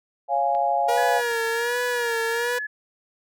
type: chord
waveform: sine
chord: Db major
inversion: none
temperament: equal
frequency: 554.4 / 698.5 / 830.6 Hz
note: Db5 / F5 / Ab5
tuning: 0 / 0 / 0 cents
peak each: -27 / -22 / -23 dBFS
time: 0.28-1.22 s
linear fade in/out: 50 ms
type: clicks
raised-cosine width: 0.3 ms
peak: -27 dBFS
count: 8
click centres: 0.55 / 0.898 / 0.961 / 1.029 / 1.089 / 1.196 / 1.316 / 1.472 s
type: tone with vibrato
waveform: sawtooth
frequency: 473.6 Hz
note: A#4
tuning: 27 cents sharp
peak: -20 dBFS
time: 0.88-2.59 s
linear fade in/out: 10 ms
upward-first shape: sine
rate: 1.3 Hz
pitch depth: 68 cents each way
type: tone with pitch glide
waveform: sine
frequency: 1691 to 1706.7 Hz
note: G#6 to G#6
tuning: +31 to +47 cents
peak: -27 dBFS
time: 0.97-2.67 s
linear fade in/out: 10 ms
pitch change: +16 cents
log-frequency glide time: 1.13-2.54 s
effects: none